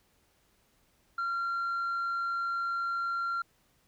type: tone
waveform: sine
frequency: 1377 Hz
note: F6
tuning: 25 cents flat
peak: -27 dBFS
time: 1.18-3.42 s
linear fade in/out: 5 ms
effects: tanh soft clip ceiling -28 dBFS + pink hiss -69 dBFS RMS until 3.87 s